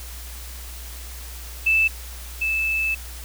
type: tone pair in turn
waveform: sine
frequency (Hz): 2637 / 2625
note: E7 / E7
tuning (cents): 0 / -8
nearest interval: unison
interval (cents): 8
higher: first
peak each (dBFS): -15 / -20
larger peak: first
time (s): 1.66-1.88 / 2.41-2.95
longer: second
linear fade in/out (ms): 10
effects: added 60 Hz sine -35 dBFS peak until 3.24 s + white hiss -40 dBFS RMS until 3.24 s